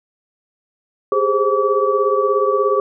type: tone cluster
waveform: sine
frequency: 401 / 417.8 / 525 / 1147 Hz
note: G4 / G#4 / C5 / D6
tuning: +39 / +10 / +6 / -41 cents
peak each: -19 dBFS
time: 1.12-2.8 s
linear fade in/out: 2 ms
effects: none